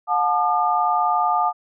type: tone cluster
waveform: sine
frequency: 721 / 872 / 1207 Hz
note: F#5 / A5 / D6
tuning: -45 / -16 / +47 cents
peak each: -21 dBFS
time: 0.07-1.53 s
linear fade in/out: 50 ms
effects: none